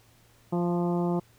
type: harmonic tone with a mistuned harmonic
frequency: 174.61 Hz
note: F3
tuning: in tune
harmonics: 1 / 2 / 3 / 4 / 5 / 6 / 7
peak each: -26 / -29 / -37 / -36 / -38 / -42 / -46 dBFS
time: 0.52-1.2 s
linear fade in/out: 10 ms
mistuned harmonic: 4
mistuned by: -17 cents
effects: added 115 Hz sine -61 dBFS peak until 1.38 s + pink hiss -61 dBFS RMS until 1.38 s